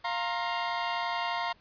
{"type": "chord", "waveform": "sawtooth", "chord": "F suspended fourth", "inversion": "none", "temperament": "equal with one note detuned", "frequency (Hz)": [698.5, 932.3, 1063.6], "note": ["F5", "Bb5", "C6"], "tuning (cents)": [0, 0, 28], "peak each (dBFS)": [-30, -29, -31], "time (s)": [0.04, 1.53], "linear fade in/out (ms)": 10, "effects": ["pink hiss -62 dBFS RMS until 1.6 s", "resampled to 11025 Hz"]}